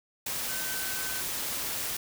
sine tone in noise, 1527 Hz, G6, 46 cents flat, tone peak -39 dBFS, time 0.49-1.21 s, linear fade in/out 5 ms, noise white, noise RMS -33 dBFS, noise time 0.26-1.97 s, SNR -9 dB, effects none

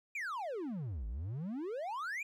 triangle exponential two-way sweep, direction down then up, 2489 to 50.9 to 2489 Hz, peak -35 dBFS, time 0.15-2.23 s, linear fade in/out 5 ms, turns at 1.07 s, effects none

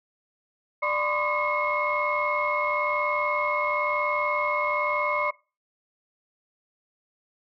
sine tone cluster, 594 / 1013 / 1094 / 1216 / 2170 Hz, D5 / B5 / C#6 / D#6 / C#7, +20 / +44 / -23 / -40 / -37 cents, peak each -28 / -29 / -32 / -32 / -27 dBFS, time 0.82-5.31 s, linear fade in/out 10 ms, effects noise-tail reverb RT60 0.3 s tail -20 dB re dry + tanh soft clip ceiling -14 dBFS

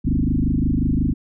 sine tone with frequency modulation, 155.56 Hz, D#3, in tune, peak -16 dBFS, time 0.04-1.14 s, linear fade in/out 20 ms, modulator 25.6 Hz, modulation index 5.1, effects none

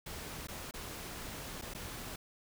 pink noise with dropouts, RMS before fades -44 dBFS, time 0.06-2.16 s, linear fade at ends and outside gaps 5 ms, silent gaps 0.472-0.484 / 0.711-0.738 / 1.615-1.621 / 1.738-1.747 s, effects none

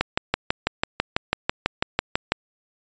click train, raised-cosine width 0.3 ms, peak -3 dBFS, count 15, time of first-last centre 0.01-2.32 s, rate 6.06 Hz, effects resampled to 16000 Hz

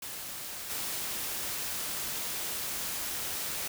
white noise with level steps, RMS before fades -40 / -35 dBFS, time 0.02-3.68 s, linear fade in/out 5 ms, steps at 0.69 s, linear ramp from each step 20 ms, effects none

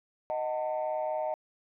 sine chord, D# diminished, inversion none, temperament just, 622.3 / 746.7 / 896 Hz, D#5 / F#5 / A5, 0 / +16 / +31 cents, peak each -30 / -35 / -35 dBFS, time 0.3-1.34 s, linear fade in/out 0 ms, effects tanh soft clip ceiling -23 dBFS

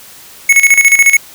square tone with tremolo, 2200 Hz, C#7, 14 cents flat, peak -3 dBFS, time 0.49-1.17 s, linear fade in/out 5 ms, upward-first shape square, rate 14 Hz, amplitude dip 70%, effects white hiss -36 dBFS RMS until 1.34 s

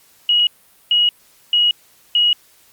sine tone bursts, 2900 Hz, F#7, 35 cents flat, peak -11 dBFS, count 4, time 0.29-2.33 s, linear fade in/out 2 ms, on 180 ms, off 440 ms, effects white hiss -52 dBFS RMS until 2.72 s + Opus 48 kbps

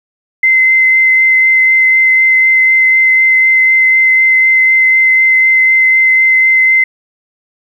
sine tone with vibrato, 2064 Hz, C7, 24 cents flat, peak -5 dBFS, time 0.43-6.84 s, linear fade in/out 5 ms, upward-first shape sine, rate 4 Hz, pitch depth 9 cents each way, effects 7-bit

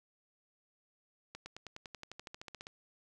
accelerating click train, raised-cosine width 0.2 ms, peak -28 dBFS, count 17, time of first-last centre 1.35-2.669 s, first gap 110 ms, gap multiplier 0.96, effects none

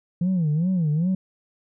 sine tone with vibrato, 167.4 Hz, E3, 27 cents sharp, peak -17 dBFS, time 0.21-1.15 s, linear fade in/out 5 ms, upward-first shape sine, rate 2.5 Hz, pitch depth 210 cents each way, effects tanh soft clip ceiling -17 dBFS

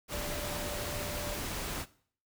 sine tone in noise, 588 Hz, D5, 2 cents sharp, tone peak -41 dBFS, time 0.1-1.42 s, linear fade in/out 50 ms, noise pink, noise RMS -37 dBFS, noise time 0.08-1.86 s, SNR -7 dB, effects noise-tail reverb RT60 0.5 s tail -18 dB re dry

